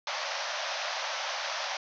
pink band-pass noise, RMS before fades -34 dBFS, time 0.07-1.77 s, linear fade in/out 2 ms, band 550 to 6200 Hz, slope 96 dB/octave, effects none

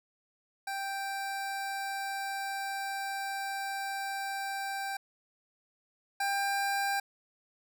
25% pulse tone pair in turn, 785 / 794.1 Hz, G5 / G5, +2 / +22 cents, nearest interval unison, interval 20 cents, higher second, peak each -30 / -25 dBFS, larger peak second, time 0.67-4.97 / 6.2-7 s, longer first, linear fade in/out 5 ms, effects none

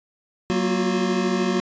square tone cluster, 187.3 / 234 / 354 / 367.1 Hz, F#3 / A#3 / F4 / F#4, +21 / +7 / +23 / -14 cents, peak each -25 / -26 / -29 / -26 dBFS, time 0.5-1.6 s, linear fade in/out 0 ms, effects resampled to 16000 Hz

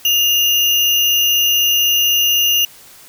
sine tone with sample-and-hold, 2832 Hz, F7, 23 cents sharp, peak -11 dBFS, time 0.05-2.65 s, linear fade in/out 2 ms, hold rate 8820 Hz, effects white hiss -42 dBFS RMS until 3.08 s

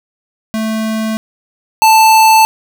square tone pair in turn, 220 / 881.6 Hz, A3 / A5, 0 / +3 cents, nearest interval 2 octaves, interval 2403 cents, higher second, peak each -15 / -5 dBFS, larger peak second, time 0.54-1.17 / 1.82-2.45 s, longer neither, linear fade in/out 0 ms, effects none

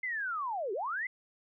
sine linear two-way sweep, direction down then up, 2093 to 361.9 to 2093 Hz, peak -32 dBFS, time 0.03-1.07 s, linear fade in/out 5 ms, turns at 0.73 s, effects none

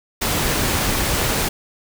pink noise, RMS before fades -20 dBFS, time 0.21-1.49 s, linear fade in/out 10 ms, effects none

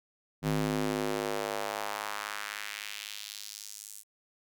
square tone with high-pass filter sweep, 51.91 Hz, G#1, in tune, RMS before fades -35 dBFS, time 0.42-4.04 s, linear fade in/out 50 ms, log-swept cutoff 160 to 8700 Hz, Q 1.5, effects none

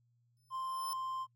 15% pulse tone with exponential growth, 5274 Hz, E8, in tune, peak -34 dBFS, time 0.37-0.93 s, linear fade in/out 0 ms, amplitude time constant 120 ms
triangle tone, 1046.5 Hz, C6, in tune, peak -35 dBFS, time 0.5-1.27 s, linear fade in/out 50 ms
effects noise-tail reverb RT60 0.1 s tail -23 dB re dry + added 119 Hz sine -70 dBFS peak until 1.35 s

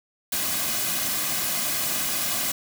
white noise with comb filter, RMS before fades -26 dBFS, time 0.32-2.52 s, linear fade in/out 5 ms, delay 2.2 ms, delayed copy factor -0.6, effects none

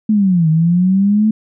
sine linear two-way sweep, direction down then up, 220 to 155.5 to 220 Hz, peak -9 dBFS, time 0.09-1.31 s, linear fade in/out 5 ms, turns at 0.49 s, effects none

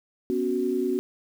sine chord, B suspended second, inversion none, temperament equal, 246.9 / 277.2 / 370 Hz, B3 / C#4 / F#4, 0 / 0 / 0 cents, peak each -29 / -29 / -25 dBFS, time 0.3-0.99 s, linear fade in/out 0 ms, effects 8-bit

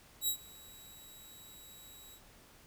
10% pulse tone with ADSR envelope, 3865 Hz, B7, 38 cents flat, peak -21 dBFS, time 0.21-2.21 s, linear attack 67 ms, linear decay 89 ms, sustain -24 dB, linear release 71 ms, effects pink hiss -60 dBFS RMS until 2.66 s

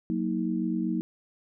sine chord, D# minor, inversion first, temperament equal with one note detuned, 185 / 233.1 / 317.7 Hz, F#3 / A#3 / D#4, 0 / 0 / +36 cents, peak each -30 dBFS, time 0.1-1.01 s, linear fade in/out 0 ms, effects none

